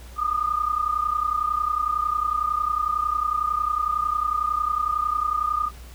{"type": "tone pair together", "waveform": "sine", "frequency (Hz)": [1204, 1235], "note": ["D6", "D#6"], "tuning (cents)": [43, -13], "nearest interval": "unison", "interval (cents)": 44, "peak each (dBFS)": -24, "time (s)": [0.16, 5.71], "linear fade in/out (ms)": 50, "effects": ["added 60 Hz sine -39 dBFS peak until 5.94 s", "pink hiss -48 dBFS RMS until 5.94 s"]}